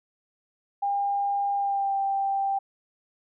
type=tone with pitch glide; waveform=sine; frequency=803 to 786.5 Hz; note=G5 to G5; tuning=+41 to +6 cents; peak=-23 dBFS; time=0.82-2.59 s; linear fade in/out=10 ms; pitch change=-35 cents; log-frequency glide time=1.55-1.95 s; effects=none